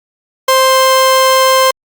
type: tone pair together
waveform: 45% pulse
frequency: 524.5 / 1049 Hz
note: C5 / C6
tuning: +4 / +4 cents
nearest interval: octave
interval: 1200 cents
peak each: -10 dBFS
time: 0.48-1.71 s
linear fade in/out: 5 ms
effects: Opus 48 kbps